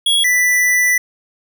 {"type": "tone pair in turn", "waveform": "square", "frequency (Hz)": [3329, 1979.4], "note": ["G#7", "B6"], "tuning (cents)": [3, 3], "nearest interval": "major sixth", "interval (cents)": 900, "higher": "first", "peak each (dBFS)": -12, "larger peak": "neither", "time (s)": [[0.06, 0.24], [0.24, 0.98]], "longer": "second", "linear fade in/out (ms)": 5, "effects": []}